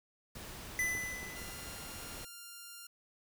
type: noise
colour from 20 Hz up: pink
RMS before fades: -47 dBFS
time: 0.35-2.25 s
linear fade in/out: 5 ms
type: tone with exponential decay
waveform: square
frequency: 2004 Hz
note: B6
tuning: 25 cents sharp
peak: -30 dBFS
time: 0.79-1.99 s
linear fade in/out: 1 ms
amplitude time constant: 260 ms
type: clicks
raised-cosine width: 3 ms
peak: -34 dBFS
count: 5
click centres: 0.845 / 0.951 / 1.037 / 1.23 / 1.418 s
type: tone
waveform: 5% pulse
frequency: 1396.9 Hz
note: F6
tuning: in tune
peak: -36 dBFS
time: 1.36-2.87 s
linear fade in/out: 5 ms
effects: none